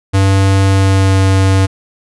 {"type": "tone with pitch glide", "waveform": "square", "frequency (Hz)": [97.1, 95.98], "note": ["G2", "G2"], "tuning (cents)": [-16, -36], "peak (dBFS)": -8, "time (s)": [0.13, 1.67], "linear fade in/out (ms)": 20, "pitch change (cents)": -20, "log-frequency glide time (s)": [0.65, 1.19], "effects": ["resampled to 24000 Hz"]}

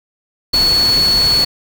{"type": "tone in noise", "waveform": "sine", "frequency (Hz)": 4400, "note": "C#8", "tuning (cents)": -14, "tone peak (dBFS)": -10, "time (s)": [0.53, 1.45], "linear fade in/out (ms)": 10, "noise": "pink", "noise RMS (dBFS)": -22, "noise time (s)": [0.53, 1.45], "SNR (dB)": 9, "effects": []}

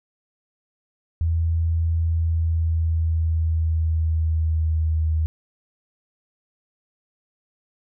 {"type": "tone with pitch glide", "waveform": "sine", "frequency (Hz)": [82.41, 79.1], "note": ["E2", "D#2"], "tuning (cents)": [0, 29], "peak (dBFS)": -18, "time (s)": [1.21, 5.26], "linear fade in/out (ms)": 0, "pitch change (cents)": -71, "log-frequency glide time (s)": [2, 5.15], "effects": []}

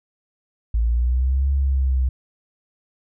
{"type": "linear two-way sweep", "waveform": "sine", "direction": "up then down", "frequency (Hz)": [55, 69.3, 63.6], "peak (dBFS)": -16, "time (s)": [0.74, 2.09], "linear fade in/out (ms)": 5, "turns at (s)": 1.51, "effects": []}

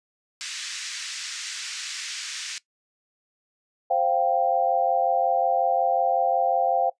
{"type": "band-pass noise", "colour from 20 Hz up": "white", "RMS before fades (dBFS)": -34, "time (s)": [0.41, 2.58], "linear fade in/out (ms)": 0, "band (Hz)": [1600, 6900], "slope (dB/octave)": 24}
{"type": "chord", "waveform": "sine", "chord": "C suspended fourth", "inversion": "none", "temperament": "equal with one note detuned", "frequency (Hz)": [526.3, 698.5, 784], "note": ["C5", "F5", "G5"], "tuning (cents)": [10, 0, 0], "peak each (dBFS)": [-26, -23, -23], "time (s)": [3.9, 6.9], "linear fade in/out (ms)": 10}
{"effects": ["noise-tail reverb RT60 0.1 s tail -18 dB re dry", "resampled to 22050 Hz"]}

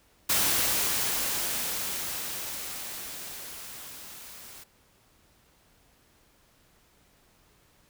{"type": "noise with level ramp", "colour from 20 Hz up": "white", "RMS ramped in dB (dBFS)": [-24, -47], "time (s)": [0.29, 4.64], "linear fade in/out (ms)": 10, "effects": ["pink hiss -63 dBFS RMS until 7.89 s"]}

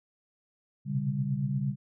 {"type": "tone cluster", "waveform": "sine", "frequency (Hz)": [123.4, 131.5, 140.1, 199], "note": ["B2", "C3", "C#3", "G3"], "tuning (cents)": [-1, 9, 19, 26], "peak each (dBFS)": [-38, -36, -29, -33], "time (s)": [0.85, 1.76], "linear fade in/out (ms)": 50, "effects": []}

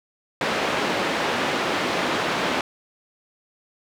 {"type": "band-pass noise", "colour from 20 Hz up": "pink", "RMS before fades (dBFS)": -24, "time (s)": [0.41, 2.61], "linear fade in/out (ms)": 2, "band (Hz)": [280, 3200], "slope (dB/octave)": 12, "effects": []}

